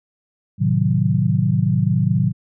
sine chord, A diminished seventh, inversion none, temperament equal, 110 / 130.81 / 155.56 / 185 Hz, A2 / C3 / Eb3 / Gb3, 0 / 0 / 0 / 0 cents, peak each -20 dBFS, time 0.58-2.33 s, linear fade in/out 50 ms, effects none

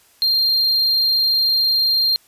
triangle tone, 4191 Hz, C8, 2 cents sharp, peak -13 dBFS, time 0.22-2.16 s, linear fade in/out 0 ms, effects white hiss -54 dBFS RMS until 2.27 s + resampled to 32000 Hz

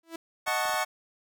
sawtooth tone with exponential growth, 329.6 Hz, E4, in tune, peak -29 dBFS, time 0.03-0.16 s, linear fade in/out 5 ms, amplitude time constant 27 ms
25% pulse chord, D# half-diminished seventh, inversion none, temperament equal, 622.3 / 740 / 880 / 1108.7 Hz, D#5 / F#5 / A5 / C#6, 0 / 0 / 0 / 0 cents, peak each -29 / -27 / -29 / -28 dBFS, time 0.46-0.85 s, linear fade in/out 20 ms
clicks, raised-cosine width 1 ms, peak -34 dBFS, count 4, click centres 0.479 / 0.655 / 0.694 / 0.742 s
effects none

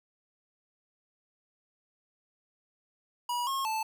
square tone with pitch steps, 968 / 1082 / 878 Hz, B5 / C#6 / A5, -35 / -42 / -4 cents, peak -30 dBFS, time 3.29-3.83 s, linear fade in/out 5 ms, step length 180 ms, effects none

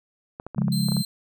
clicks, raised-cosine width 1 ms, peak -21 dBFS, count 9, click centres 0.399 / 0.466 / 0.547 / 0.582 / 0.619 / 0.682 / 0.886 / 0.92 / 0.968 s
sine chord, Db major, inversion none, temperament equal, 138.59 / 174.61 / 207.7 Hz, Db3 / F3 / Ab3, 0 / 0 / 0 cents, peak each -25 dBFS, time 0.56-1.03 s, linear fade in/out 20 ms
sawtooth tone, 4124 Hz, C8, 26 cents flat, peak -27 dBFS, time 0.72-1.05 s, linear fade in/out 2 ms
effects none

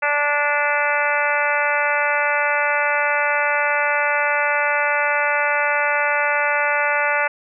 harmonic tone, 291.7 Hz, D4, 12 cents flat, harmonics 2 / 3 / 4 / 5 / 6 / 7 / 8 / 9, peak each -24 / -24 / -27 / -22 / -26 / -24 / -28 / -28 dBFS, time 0.02-7.28 s, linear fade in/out 10 ms, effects none

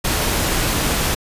pink noise, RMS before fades -19 dBFS, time 0.04-1.15 s, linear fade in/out 10 ms, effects resampled to 32000 Hz

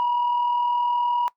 sine tone pair together, 927.3 / 967 Hz, A#5 / B5, -9 / -37 cents, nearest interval minor second, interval 72 cents, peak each -29 / -18 dBFS, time 0-1.28 s, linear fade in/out 0 ms, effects noise-tail reverb RT60 0.1 s tail -22 dB re dry + tanh soft clip ceiling -17 dBFS

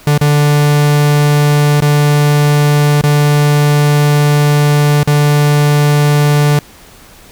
45% pulse tone with dropouts, 146.83 Hz, D3, in tune, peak -7 dBFS, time 0.07-6.59 s, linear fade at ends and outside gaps 2 ms, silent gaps 0.178-0.212 / 1.804-1.821 / 3.013-3.037 / 5.032-5.074 s, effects pink hiss -39 dBFS RMS until 7.31 s

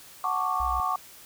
sine chord, D major seventh, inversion first, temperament equal, 740 / 880 / 1108.7 / 1174.7 Hz, F#5 / A5 / C#6 / D6, 0 / 0 / 0 / 0 cents, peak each -31 / -34 / -28 / -29 dBFS, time 0.24-0.96 s, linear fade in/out 2 ms
sine tone, 61.74 Hz, B1, in tune, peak -32 dBFS, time 0.6-0.8 s, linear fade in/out 0 ms
effects white hiss -49 dBFS RMS until 1.25 s

